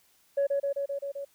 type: tone with echo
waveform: sine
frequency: 560 Hz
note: C#5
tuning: 18 cents sharp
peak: -21 dBFS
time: 0.37-0.47 s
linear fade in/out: 10 ms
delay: 130 ms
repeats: 6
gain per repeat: -2 dB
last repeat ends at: 1.25 s
effects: tanh soft clip ceiling -20 dBFS + white hiss -65 dBFS RMS until 1.34 s